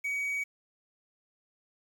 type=tone with quantisation; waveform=triangle; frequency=2261 Hz; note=C#7; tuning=34 cents sharp; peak=-28 dBFS; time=0.04-0.44 s; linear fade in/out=10 ms; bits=9; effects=none